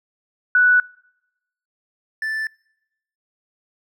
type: tone pair in turn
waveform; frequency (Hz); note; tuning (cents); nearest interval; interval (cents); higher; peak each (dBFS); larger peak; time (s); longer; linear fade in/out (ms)
sine / triangle; 1480 / 1759.9; F#6 / A6; 0 / 0; minor third; 300; second; -11 / -20; first; 0.55-0.8 / 2.22-2.47; neither; 2
effects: noise-tail reverb RT60 0.9 s tail -26 dB re dry